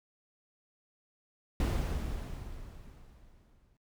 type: noise with exponential decay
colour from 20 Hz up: brown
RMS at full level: -27 dBFS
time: 1.6-3.77 s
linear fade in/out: 2 ms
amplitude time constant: 470 ms
effects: noise-tail reverb RT60 0.1 s tail -26 dB re dry